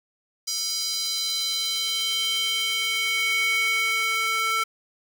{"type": "tone with high-pass filter sweep", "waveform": "square", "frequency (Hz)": 445.8, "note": "A4", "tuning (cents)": 23, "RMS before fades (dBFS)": -25, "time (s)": [0.47, 4.64], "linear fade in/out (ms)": 10, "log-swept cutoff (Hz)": [5200, 1600], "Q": 3.7, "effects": []}